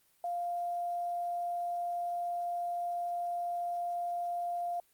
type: tone with quantisation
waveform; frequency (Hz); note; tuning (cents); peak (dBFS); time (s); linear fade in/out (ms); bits
sine; 698.5; F5; 0; -32; 0.24-4.8; 2; 10
effects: white hiss -69 dBFS RMS until 4.93 s + Opus 32 kbps